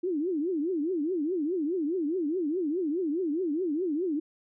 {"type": "tone with vibrato", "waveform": "sine", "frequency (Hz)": 330, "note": "E4", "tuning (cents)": 2, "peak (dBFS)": -26, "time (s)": [0.03, 4.2], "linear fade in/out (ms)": 10, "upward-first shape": "triangle", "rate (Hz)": 4.8, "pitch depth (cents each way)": 300, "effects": []}